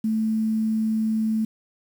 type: tone with quantisation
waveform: sine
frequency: 219.9 Hz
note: A3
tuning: 1 cent flat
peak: -20 dBFS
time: 0.04-1.45 s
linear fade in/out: 5 ms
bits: 8
effects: none